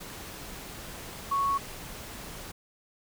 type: tone in noise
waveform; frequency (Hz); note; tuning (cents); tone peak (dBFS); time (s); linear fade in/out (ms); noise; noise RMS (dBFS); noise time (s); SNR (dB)
sine; 1108.7; C#6; 0; -24; 1.31-1.58; 10; pink; -42; 0-2.52; +15
effects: none